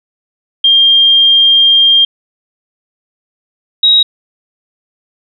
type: tone pair in turn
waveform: sine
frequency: 3203 / 3809 Hz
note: G7 / A#7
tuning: +37 / +37 cents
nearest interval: minor third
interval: 300 cents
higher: second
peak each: -4 dBFS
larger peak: neither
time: 0.64-2.05 / 3.83-4.03 s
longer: first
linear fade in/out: 5 ms
effects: none